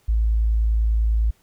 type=tone; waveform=sine; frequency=55 Hz; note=A1; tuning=in tune; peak=-16 dBFS; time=0.08-1.31 s; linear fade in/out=10 ms; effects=pink hiss -61 dBFS RMS until 1.42 s